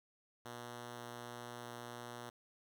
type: tone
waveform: 5% pulse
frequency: 120.1 Hz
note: B2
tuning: 48 cents flat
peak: -35 dBFS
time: 0.45-2.3 s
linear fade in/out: 10 ms
effects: none